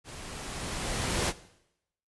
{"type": "noise with level ramp", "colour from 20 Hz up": "pink", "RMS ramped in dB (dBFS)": [-44, -27], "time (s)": [0.04, 1.33], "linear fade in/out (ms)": 50, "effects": ["noise-tail reverb RT60 0.8 s tail -17 dB re dry", "resampled to 24000 Hz"]}